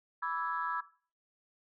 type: chord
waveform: sine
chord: E dominant seventh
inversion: second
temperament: equal with one note detuned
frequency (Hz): 987.8 / 1151.8 / 1318.5 / 1661.2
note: B5 / D6 / E6 / G#6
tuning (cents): 0 / -34 / 0 / 0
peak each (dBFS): -37 / -39 / -36 / -38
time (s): 0.22-0.81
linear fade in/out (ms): 10
effects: noise-tail reverb RT60 0.4 s tail -17 dB re dry + tanh soft clip ceiling -21 dBFS